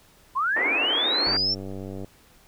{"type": "linear sweep", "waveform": "sine", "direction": "up", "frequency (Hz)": [987.8, 5470], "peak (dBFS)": -21, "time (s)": [0.35, 1.55], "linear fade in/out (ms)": 20}
{"type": "band-pass noise", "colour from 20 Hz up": "pink", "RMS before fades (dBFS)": -30, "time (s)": [0.56, 1.37], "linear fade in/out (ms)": 5, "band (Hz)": [270, 2300], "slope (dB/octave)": 48}
{"type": "click train", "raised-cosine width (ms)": 2, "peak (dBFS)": -23, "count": 76, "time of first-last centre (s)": [1.27, 2.046], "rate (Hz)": 96.7}
{"effects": ["pink hiss -56 dBFS RMS until 2.47 s"]}